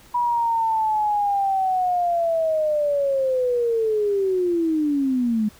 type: linear sweep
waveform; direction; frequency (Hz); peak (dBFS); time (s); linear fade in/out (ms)
sine; down; 974 to 207.7; -18; 0.14-5.49; 10
effects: pink hiss -50 dBFS RMS until 5.59 s